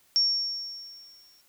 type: tone with exponential decay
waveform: sine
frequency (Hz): 5500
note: F8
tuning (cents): -27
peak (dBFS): -18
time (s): 0.16-1.41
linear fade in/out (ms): 0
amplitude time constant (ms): 270
effects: white hiss -63 dBFS RMS until 1.48 s